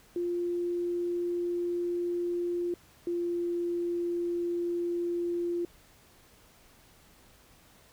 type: tone pair in turn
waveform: sine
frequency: 349.2 / 346.4 Hz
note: F4 / F4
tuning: 0 / -14 cents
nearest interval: unison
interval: 14 cents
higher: first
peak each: -28 dBFS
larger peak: neither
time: 0.16-2.74 / 3.07-5.65 s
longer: neither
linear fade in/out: 2 ms
effects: pink hiss -59 dBFS RMS until 7.92 s